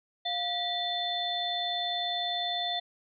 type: harmonic tone with a mistuned harmonic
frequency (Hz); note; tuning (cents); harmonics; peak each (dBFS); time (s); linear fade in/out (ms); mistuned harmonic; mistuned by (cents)
706; F5; +19; 1 / 3 / 5 / 6; -33 / -41 / -31 / -42; 0.25-2.8; 10; 3; -150
effects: none